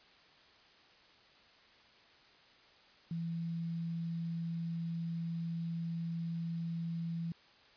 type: tone with quantisation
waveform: sine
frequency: 167.1 Hz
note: E3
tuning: 24 cents sharp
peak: -35 dBFS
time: 3.11-7.32 s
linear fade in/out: 2 ms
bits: 10
effects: white hiss -62 dBFS RMS until 7.76 s + resampled to 11025 Hz